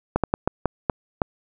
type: slowing click train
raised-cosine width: 1 ms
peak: -5 dBFS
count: 7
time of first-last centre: 0.16-1.218 s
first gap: 77 ms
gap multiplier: 1.33
effects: none